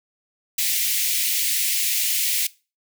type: high-pass noise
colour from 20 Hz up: white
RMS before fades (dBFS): -22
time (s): 0.58-2.47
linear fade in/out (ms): 5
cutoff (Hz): 2000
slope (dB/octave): 48
effects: noise-tail reverb RT60 0.3 s tail -20 dB re dry